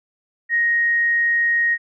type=tone; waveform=sine; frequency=1873 Hz; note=A#6; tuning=8 cents sharp; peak=-15 dBFS; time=0.49-1.78 s; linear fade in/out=50 ms; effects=none